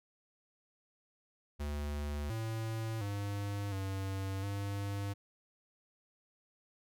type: tone with pitch steps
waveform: square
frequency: 73.2 / 111.9 / 101.1 / 96.6 / 100.3 Hz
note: D2 / A2 / G#2 / G2 / G2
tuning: -5 / +30 / -46 / -25 / +40 cents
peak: -36 dBFS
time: 1.59-5.14 s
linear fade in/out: 20 ms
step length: 710 ms
effects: none